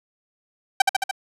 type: tone with echo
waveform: sawtooth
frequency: 776 Hz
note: G5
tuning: 18 cents flat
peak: -7 dBFS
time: 0.8-0.82 s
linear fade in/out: 5 ms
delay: 73 ms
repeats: 4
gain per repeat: -3 dB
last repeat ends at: 1.112 s
effects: low-pass 11000 Hz 12 dB/octave